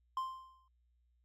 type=tone with exponential decay; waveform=triangle; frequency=1046.5 Hz; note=C6; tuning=in tune; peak=-30 dBFS; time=0.17-0.68 s; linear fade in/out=2 ms; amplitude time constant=110 ms; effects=added 60 Hz sine -70 dBFS peak until 1.24 s + AAC 64 kbps